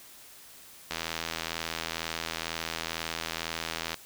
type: click train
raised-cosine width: 0.2 ms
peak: -14 dBFS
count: 250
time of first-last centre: 0.91-3.943 s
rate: 82.1 Hz
effects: white hiss -51 dBFS RMS until 4.05 s